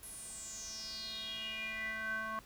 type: tone with band-pass filter sweep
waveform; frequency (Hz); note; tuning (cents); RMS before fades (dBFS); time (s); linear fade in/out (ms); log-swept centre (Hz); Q
square; 220; A3; 0; -42; 0.03-2.39; 0; 11000 to 1200; 7.2
effects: added 50 Hz sine -64 dBFS peak until 2.45 s + pink hiss -59 dBFS RMS until 2.45 s